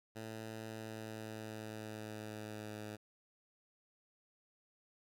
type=tone with pitch glide; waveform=10% pulse; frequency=110.9 to 106.63 Hz; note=A2 to G#2; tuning=+14 to +46 cents; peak=-36 dBFS; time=0.15-2.97 s; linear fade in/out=20 ms; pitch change=-68 cents; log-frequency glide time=0.68-2.79 s; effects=none